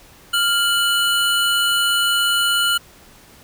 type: tone pair together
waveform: square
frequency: 1396.9 / 2960 Hz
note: F6 / F#7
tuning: 0 / 0 cents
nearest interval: octave + minor second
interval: 1300 cents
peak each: -19 dBFS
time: 0.33-2.78 s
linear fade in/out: 10 ms
effects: pink hiss -47 dBFS RMS until 3.43 s